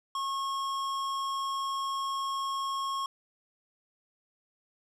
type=tone with hard clipping; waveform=triangle; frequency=1089 Hz; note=C#6; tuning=31 cents flat; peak=-32 dBFS; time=0.15-3.06 s; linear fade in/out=2 ms; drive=17 dB; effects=none